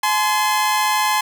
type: tone pair together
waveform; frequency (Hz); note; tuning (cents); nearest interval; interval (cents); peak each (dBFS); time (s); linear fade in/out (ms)
sawtooth; 850 / 1035.2; G#5 / C6; +40 / -19; minor third; 341; -15; 0.03-1.21; 5
effects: none